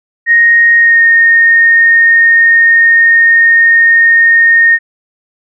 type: tone with pitch glide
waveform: sine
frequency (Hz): 1864.7 to 1843.3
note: A#6 to A#6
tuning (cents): 0 to -20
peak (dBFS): -3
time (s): 0.26-4.79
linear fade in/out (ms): 50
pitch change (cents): -20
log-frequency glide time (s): 0.78-1.03
effects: none